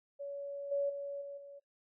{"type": "tone with level steps", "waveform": "sine", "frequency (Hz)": 564, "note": "C#5", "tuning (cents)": 30, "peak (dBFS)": [-39, -30, -38, -42, -48], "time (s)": [0.19, 1.6], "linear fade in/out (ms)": 20, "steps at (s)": [0.71, 0.89, 1.21, 1.37], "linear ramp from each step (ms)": 10, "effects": ["noise-tail reverb RT60 0.2 s tail -26 dB re dry"]}